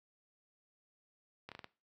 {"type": "slowing click train", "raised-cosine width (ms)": 0.3, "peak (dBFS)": -30, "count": 5, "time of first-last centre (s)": [1.49, 1.643], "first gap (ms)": 27, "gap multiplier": 1.24, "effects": ["noise-tail reverb RT60 0.3 s tail -18 dB re dry", "high-pass 80 Hz 12 dB/octave"]}